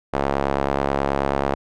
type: tone with band-pass filter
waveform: sawtooth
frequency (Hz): 69.3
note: C#2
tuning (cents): 0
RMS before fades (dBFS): -22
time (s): 0.13-1.55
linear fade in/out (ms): 10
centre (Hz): 720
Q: 1.1
effects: none